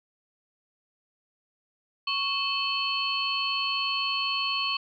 sine tone cluster, 1109 / 2608 / 3066 / 4368 Hz, C#6 / E7 / G7 / C#8, 0 / -19 / -39 / -26 cents, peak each -31 dBFS, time 2.07-4.77 s, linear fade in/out 5 ms, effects none

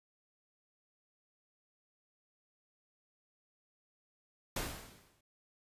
pink noise with exponential decay, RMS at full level -35 dBFS, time 4.56-5.21 s, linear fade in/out 5 ms, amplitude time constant 140 ms, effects resampled to 32000 Hz

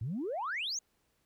sine exponential sweep, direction up, 100 to 6850 Hz, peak -32 dBFS, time 0.01-0.79 s, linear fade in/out 5 ms, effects tanh soft clip ceiling -29 dBFS + pink hiss -75 dBFS RMS until 1.25 s

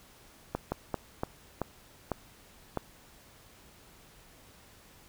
slowing click train, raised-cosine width 1 ms, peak -16 dBFS, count 7, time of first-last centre 0.55-2.773 s, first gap 170 ms, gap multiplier 1.31, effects pink hiss -57 dBFS RMS until 5.08 s

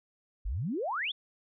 sine exponential sweep, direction up, 41.71 to 3659 Hz, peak -30 dBFS, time 0.45-1.12 s, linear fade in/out 10 ms, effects none

